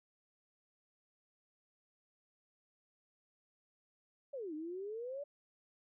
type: exponential two-way sweep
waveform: sine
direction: down then up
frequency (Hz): 587.3 to 298.3 to 587.3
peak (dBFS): -40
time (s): 4.33-5.24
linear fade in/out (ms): 10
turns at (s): 4.54
effects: none